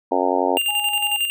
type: harmonic tone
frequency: 91 Hz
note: F#2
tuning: 28 cents flat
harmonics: 3 / 4 / 5 / 6 / 7 / 8 / 9 / 10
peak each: -25 / -25 / -25 / -25 / -25 / -25 / -25 / -25 dBFS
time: 0.11-0.58 s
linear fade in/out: 10 ms
type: tone with tremolo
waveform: square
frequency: 2794 Hz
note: F7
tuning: in tune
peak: -18 dBFS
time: 0.57-1.3 s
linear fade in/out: 0 ms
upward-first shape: square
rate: 11 Hz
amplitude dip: 50%
type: tone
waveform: sine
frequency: 830.6 Hz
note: G#5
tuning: in tune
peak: -27 dBFS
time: 0.68-1.17 s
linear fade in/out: 10 ms
effects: none